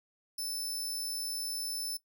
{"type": "tone", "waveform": "20% pulse", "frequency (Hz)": 5280, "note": "E8", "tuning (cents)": 2, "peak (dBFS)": -29, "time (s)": [0.38, 1.97], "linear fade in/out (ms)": 5, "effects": ["noise-tail reverb RT60 0.1 s tail -17 dB re dry"]}